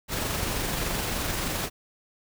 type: noise with amplitude modulation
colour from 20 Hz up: pink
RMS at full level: -28 dBFS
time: 0.08-1.7 s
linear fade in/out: 50 ms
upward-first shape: sine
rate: 23.2 Hz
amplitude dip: 25%
effects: none